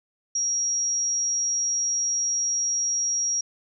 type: tone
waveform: sine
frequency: 5660 Hz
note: F8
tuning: 22 cents sharp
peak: -22 dBFS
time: 0.35-3.41 s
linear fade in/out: 5 ms
effects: none